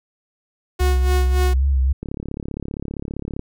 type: tone with tremolo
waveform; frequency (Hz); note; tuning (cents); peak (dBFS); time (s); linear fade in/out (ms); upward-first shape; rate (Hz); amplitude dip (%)
sawtooth; 364.5; F#4; -26; -17; 0.79-1.54; 10; sine; 3.5; 75
type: tone with vibrato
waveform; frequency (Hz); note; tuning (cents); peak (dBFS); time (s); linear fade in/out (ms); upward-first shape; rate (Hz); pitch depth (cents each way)
sine; 67.1; C2; +44; -14; 0.8-1.93; 10; sine; 3.7; 61
type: click train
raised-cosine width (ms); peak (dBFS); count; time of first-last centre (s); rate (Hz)
3; -15; 49; 2.03-3.394; 35.2
effects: none